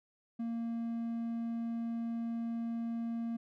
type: tone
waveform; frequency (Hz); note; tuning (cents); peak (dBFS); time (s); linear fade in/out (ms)
triangle; 231.2; A#3; -14; -32; 0.39-3.37; 10
effects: none